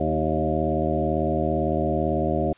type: harmonic tone with a mistuned harmonic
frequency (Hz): 77.9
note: D#2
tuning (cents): +3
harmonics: 1 / 2 / 3 / 4 / 5 / 7 / 8 / 9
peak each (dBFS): -29 / -29 / -29 / -29 / -29 / -29 / -29 / -29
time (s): 0-2.53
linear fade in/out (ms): 5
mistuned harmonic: 4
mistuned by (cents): +19
effects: white hiss -56 dBFS RMS until 2.57 s + resampled to 8000 Hz